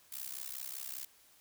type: noise with amplitude modulation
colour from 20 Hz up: blue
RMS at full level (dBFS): -39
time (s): 0.12-1.05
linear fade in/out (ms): 5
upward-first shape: sine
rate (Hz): 65.1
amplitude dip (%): 95
effects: white hiss -64 dBFS RMS until 1.4 s